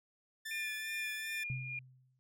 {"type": "tone with vibrato", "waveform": "sawtooth", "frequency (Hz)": 1761, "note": "A6", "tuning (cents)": 1, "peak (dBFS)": -37, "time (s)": [0.45, 1.44], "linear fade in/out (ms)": 10, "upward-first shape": "sine", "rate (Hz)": 2.6, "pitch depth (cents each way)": 22}
{"type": "tone with tremolo", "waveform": "sine", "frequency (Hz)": 2419, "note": "D#7", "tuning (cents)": -49, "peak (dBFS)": -37, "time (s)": [0.51, 1.79], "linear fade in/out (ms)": 2, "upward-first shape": "sine", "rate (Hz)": 2.5, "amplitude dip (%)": 55}
{"type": "tone with exponential decay", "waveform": "sine", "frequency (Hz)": 128.7, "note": "C3", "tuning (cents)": -28, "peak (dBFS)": -34, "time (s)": [1.5, 2.19], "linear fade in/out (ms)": 0, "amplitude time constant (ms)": 150}
{"effects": []}